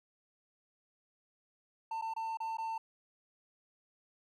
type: tone with dropouts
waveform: triangle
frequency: 897 Hz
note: A5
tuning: 33 cents sharp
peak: -33 dBFS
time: 1.91-2.78 s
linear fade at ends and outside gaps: 5 ms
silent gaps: 2.014-2.021 / 2.138-2.163 / 2.372-2.402 / 2.571-2.583 s
effects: none